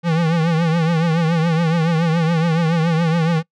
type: tone with vibrato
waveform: square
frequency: 164.81 Hz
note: E3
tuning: in tune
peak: -15 dBFS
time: 0.03-3.43 s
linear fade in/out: 50 ms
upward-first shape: triangle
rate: 7.1 Hz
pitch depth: 100 cents each way
effects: noise-tail reverb RT60 0.1 s tail -24 dB re dry + low-pass 4000 Hz 12 dB/octave